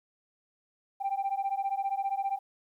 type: beating tone pair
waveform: sine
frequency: 780 / 795 Hz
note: G5 / G5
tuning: -9 / +24 cents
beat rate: 15 Hz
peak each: -30 / -30 dBFS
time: 1-2.39 s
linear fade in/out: 20 ms
effects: tanh soft clip ceiling -24 dBFS + 11-bit